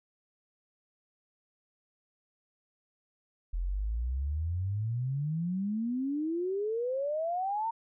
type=exponential sweep; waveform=sine; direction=up; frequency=41.2 to 929 Hz; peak=-29 dBFS; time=3.53-7.71 s; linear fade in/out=10 ms; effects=none